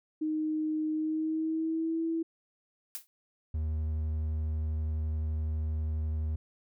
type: tone with pitch glide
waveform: sine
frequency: 310.3 to 327.8 Hz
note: D#4 to E4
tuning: -5 to -10 cents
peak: -28 dBFS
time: 0.21-2.23 s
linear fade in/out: 10 ms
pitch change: +95 cents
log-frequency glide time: 0.92-2.04 s
type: noise with exponential decay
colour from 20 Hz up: blue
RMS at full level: -35 dBFS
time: 2.95-3.07 s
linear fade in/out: 0 ms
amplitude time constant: 26 ms
type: tone with vibrato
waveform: triangle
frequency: 77.78 Hz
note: D#2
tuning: in tune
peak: -27 dBFS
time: 3.54-6.36 s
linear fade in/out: 5 ms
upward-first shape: triangle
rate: 12 Hz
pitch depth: 10 cents each way
effects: none